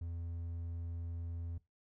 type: tone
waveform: triangle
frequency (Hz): 84.6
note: E2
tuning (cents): +45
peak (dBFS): -37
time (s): 0.01-1.58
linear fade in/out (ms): 5
effects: noise-tail reverb RT60 0.2 s tail -19 dB re dry